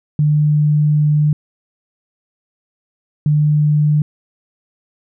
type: tone pair in turn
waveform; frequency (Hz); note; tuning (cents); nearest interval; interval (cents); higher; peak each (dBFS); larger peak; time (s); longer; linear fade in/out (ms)
sine; 149.8 / 149.8; D3 / D3; +35 / +35; unison; 0; neither; -10; neither; 0.19-1.33 / 3.26-4.02; first; 2
effects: none

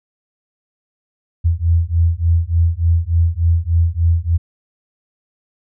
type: beating tone pair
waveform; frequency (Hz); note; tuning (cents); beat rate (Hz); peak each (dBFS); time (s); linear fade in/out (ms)
sine; 82.41 / 85.81; E2 / F2; 0 / -30; 3.4; -15; 1.44-4.38; 20
effects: none

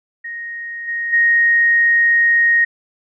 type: tone with level steps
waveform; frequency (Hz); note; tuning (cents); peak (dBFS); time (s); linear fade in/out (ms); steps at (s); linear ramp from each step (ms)
sine; 1868; A#6; +3; -25 / -19 / -10; 0.24-2.65; 10; 0.87 / 1.12; 20
effects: none

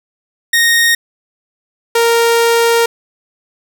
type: tone pair in turn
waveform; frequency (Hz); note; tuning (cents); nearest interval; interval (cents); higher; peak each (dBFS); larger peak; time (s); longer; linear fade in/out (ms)
sawtooth; 1859 / 464.8; A#6 / A#4; -5 / -5; 2 octaves; 2400; first; -5; neither; 0.53-0.95 / 1.95-2.86; second; 5
effects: none

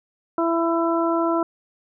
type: harmonic tone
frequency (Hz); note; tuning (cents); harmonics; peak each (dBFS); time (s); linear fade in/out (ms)
333.5; E4; +20; 1 / 2 / 3 / 4; -21 / -24 / -26 / -27; 0.38-1.43; 2
effects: none

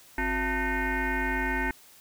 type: tone with frequency modulation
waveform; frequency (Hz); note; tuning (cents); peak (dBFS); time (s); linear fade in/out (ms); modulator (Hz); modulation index
sine; 893; A5; +25; -25; 0.18-1.71; 2; 314; 3.9
effects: white hiss -54 dBFS RMS until 2 s

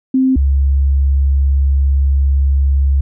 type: tone pair in turn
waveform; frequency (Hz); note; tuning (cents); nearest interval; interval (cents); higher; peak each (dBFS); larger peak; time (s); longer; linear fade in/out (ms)
sine; 261.6 / 68.77; C4 / C#2; 0 / -13; octave + major seventh; 2313; first; -9; neither; 0.14-0.36 / 0.36-3.01; second; 5
effects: none

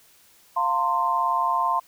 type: chord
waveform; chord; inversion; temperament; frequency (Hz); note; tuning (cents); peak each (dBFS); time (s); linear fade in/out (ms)
sine; F suspended fourth; none; equal with one note detuned; 698.5 / 908.4 / 1046.5; F5 / Bb5 / C6; 0 / -45 / 0; -28 / -25 / -22; 0.56-1.8; 10
effects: white hiss -56 dBFS RMS until 1.87 s

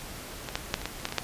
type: clicks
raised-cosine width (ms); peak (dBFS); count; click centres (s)
0.2; -17 / -10 / -7 / -21 / -13 / -25 / -10 / -21 / -16 / -7; 10; 0.488 / 0.555 / 0.741 / 0.816 / 0.856 / 0.999 / 1.054 / 1.088 / 1.124 / 1.183
effects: pink hiss -41 dBFS RMS until 1.23 s + resampled to 32000 Hz

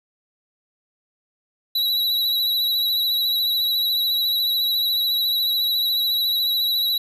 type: tone with vibrato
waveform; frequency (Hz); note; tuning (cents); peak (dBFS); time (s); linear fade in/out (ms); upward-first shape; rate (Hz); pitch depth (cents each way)
square; 3915; B7; -16; -19; 1.75-6.98; 5; triangle; 14; 46
effects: none

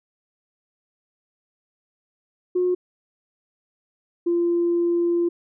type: tone pair in turn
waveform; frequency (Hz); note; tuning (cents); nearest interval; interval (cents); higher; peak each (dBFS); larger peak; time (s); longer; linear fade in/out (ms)
sine; 361.1 / 344.2; F#4 / F4; -42 / -25; minor second; 83; first; -17; neither; 2.55-2.75 / 4.26-5.29; second; 10
effects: tanh soft clip ceiling -13 dBFS

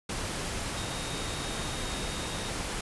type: tone in noise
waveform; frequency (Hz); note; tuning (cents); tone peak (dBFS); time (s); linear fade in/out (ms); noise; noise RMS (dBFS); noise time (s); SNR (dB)
sine; 3729; A#7; 0; -43; 0.76-2.5; 5; pink; -34; 0.09-2.81; -12
effects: resampled to 24000 Hz

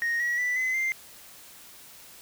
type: tone with pitch steps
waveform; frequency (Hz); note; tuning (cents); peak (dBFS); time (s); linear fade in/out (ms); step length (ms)
sine; 1864.7 / 1919.3 / 1975.6 / 2033 / 2093; A#6 / B6 / B6 / B6 / C7; 0 / -50 / 0 / +50 / 0; -22; 0.02-0.92; 0; 180
effects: tanh soft clip ceiling -23 dBFS + white hiss -49 dBFS RMS until 2.21 s

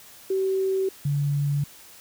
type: tone pair in turn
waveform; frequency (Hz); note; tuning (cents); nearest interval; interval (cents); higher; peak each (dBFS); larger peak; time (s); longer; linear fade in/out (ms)
sine; 382.6 / 143.31; G4 / D3; -42 / -42; octave + perfect fourth; 1700; first; -21; neither; 0.3-0.89 / 1.05-1.64; neither; 5
effects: white hiss -48 dBFS RMS until 2 s

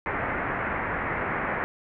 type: low-pass noise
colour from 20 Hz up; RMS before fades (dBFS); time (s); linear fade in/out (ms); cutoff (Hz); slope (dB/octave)
white; -29; 0.06-1.64; 0; 2100; 48
effects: none

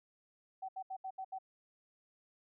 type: tone bursts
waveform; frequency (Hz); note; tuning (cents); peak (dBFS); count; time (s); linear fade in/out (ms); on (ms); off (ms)
sine; 761; F#5; +48; -39; 6; 0.62-1.387; 10; 67; 73
effects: none

